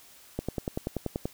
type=click train; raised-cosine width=2 ms; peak=-16 dBFS; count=10; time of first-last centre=0.39-1.255 s; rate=10.4 Hz; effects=white hiss -54 dBFS RMS until 1.33 s